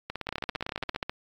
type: two click trains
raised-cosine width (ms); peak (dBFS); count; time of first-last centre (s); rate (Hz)
0.3; -17 / -14; 16 / 13; 0.1-0.947 / 0.29-1.095; 17.7 / 14.9
effects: AAC 48 kbps